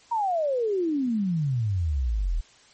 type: exponential sweep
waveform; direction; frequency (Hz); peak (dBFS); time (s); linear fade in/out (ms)
sine; down; 959 to 37.43; -22; 0.11-2.41; 10
effects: white hiss -55 dBFS RMS until 2.73 s + MP3 32 kbps